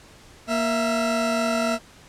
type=tone cluster; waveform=40% pulse; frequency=234.4 / 660 / 1364 Hz; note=A#3 / E5 / F6; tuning=+10 / +2 / -41 cents; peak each=-24 / -23 / -29 dBFS; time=0.47-1.79 s; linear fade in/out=50 ms; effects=pink hiss -49 dBFS RMS until 2.08 s + low-pass 9000 Hz 12 dB/octave